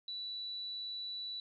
sine tone, 3951 Hz, B7, in tune, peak -39 dBFS, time 0.08-1.4 s, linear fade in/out 2 ms, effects none

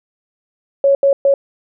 sine tone bursts at uneven times, 554.4 Hz, C#5, in tune, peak -8 dBFS, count 3, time 0.84-0.95 / 1.03-1.13 / 1.25-1.34 s, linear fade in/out 2 ms, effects none

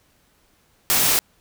white noise, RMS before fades -18 dBFS, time 0.9-1.19 s, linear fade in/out 0 ms, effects pink hiss -61 dBFS RMS until 1.4 s

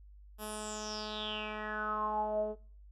10% pulse tone with low-pass filter sweep, 213.3 Hz, G#3, 46 cents sharp, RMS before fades -37 dBFS, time 0.38-2.56 s, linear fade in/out 50 ms, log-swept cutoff 12000 to 500 Hz, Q 8.3, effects noise-tail reverb RT60 0.5 s tail -22 dB re dry + added 50 Hz sine -52 dBFS peak until 2.91 s

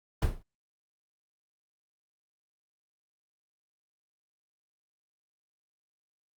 brown noise with exponential decay, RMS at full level -17 dBFS, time 0.22-0.43 s, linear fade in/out 5 ms, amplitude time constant 44 ms, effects Opus 32 kbps

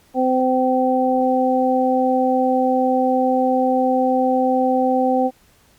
harmonic tone, 257.2 Hz, C4, 30 cents flat, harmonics 1 / 2 / 3, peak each -19 / -19 / -19 dBFS, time 0.14-5.31 s, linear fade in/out 50 ms, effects pink hiss -55 dBFS RMS until 5.78 s + Opus 48 kbps

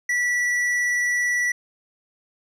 sine tone with tanh clipping, 1953 Hz, B6, 20 cents flat, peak -21 dBFS, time 0.09-1.52 s, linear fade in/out 5 ms, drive 9 dB, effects none

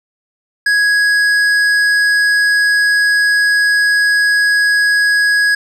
sine tone with hard clipping, 1663 Hz, G#6, 2 cents sharp, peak -11 dBFS, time 0.66-5.55 s, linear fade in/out 5 ms, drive 9 dB, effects none

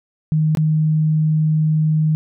sine tone with dropouts, 155.56 Hz, D#3, in tune, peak -13 dBFS, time 0.32-2.15 s, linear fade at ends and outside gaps 0 ms, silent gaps 0.55-0.572 s, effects none

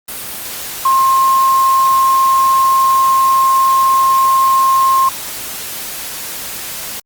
sine tone in noise, 1064 Hz, C6, 29 cents sharp, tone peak -8 dBFS, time 0.85-5.09 s, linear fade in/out 5 ms, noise white, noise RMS -25 dBFS, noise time 0.08-7 s, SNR +14 dB, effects Opus 32 kbps

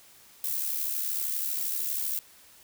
violet noise with amplitude modulation, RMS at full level -28 dBFS, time 0.44-2.19 s, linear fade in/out 2 ms, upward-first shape sine, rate 72.7 Hz, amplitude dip 55%, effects white hiss -55 dBFS RMS until 2.63 s

